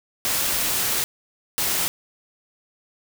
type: noise bursts at uneven times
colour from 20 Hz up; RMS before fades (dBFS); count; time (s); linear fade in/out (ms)
white; -23; 2; 0.25-1.04 / 1.58-1.88; 0
effects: none